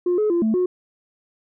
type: tone with pitch steps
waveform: sine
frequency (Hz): 355.3 / 425.5 / 343.6 / 220.2 / 362.9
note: F4 / G#4 / F4 / A3 / F#4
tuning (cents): +30 / +42 / -28 / +2 / -34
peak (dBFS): -15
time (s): 0.06-0.66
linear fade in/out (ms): 5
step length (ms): 120
effects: tanh soft clip ceiling -14 dBFS